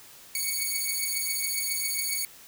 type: beating tone pair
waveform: 5% pulse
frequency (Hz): 2227 / 2234.3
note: C#7 / C#7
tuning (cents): +7 / +13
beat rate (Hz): 7.3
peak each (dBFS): -21 / -20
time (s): 0.35-2.25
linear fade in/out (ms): 2
effects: white hiss -50 dBFS RMS until 2.47 s